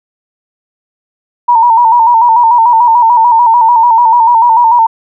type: tone with vibrato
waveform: sine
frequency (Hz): 932.3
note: A#5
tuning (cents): 0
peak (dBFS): -3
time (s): 1.48-4.87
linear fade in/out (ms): 10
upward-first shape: square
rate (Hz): 6.8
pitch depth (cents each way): 60
effects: none